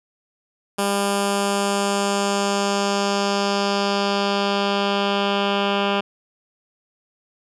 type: tone with low-pass filter sweep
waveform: 10% pulse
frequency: 200 Hz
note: G3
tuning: 35 cents sharp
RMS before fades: -21 dBFS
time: 0.78-6.01 s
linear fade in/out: 10 ms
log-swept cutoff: 11000 to 2900 Hz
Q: 1.9
effects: none